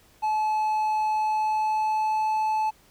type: tone with pitch glide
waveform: triangle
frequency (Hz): 861 to 867.5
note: A5 to A5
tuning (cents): -38 to -25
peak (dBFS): -20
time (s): 0.22-2.71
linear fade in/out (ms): 20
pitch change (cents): +13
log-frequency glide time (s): 1.16-2.33
effects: pink hiss -58 dBFS RMS until 2.9 s